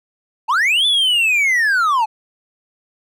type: linear two-way sweep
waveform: triangle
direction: up then down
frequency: 830.6 to 3520 to 830.6 Hz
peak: -11 dBFS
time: 0.48-2.06 s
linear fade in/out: 20 ms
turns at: 0.86 s
effects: none